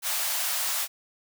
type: high-pass noise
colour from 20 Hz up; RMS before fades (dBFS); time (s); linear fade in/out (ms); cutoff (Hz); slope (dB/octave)
white; -28; 0.02-0.88; 50; 590; 48
effects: none